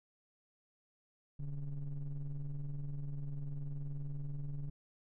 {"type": "ring-modulated tone", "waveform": "triangle", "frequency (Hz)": 66.5, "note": "C2", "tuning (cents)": 29, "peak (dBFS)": -32, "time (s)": [1.39, 4.7], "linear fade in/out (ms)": 10, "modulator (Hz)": 76.8, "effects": []}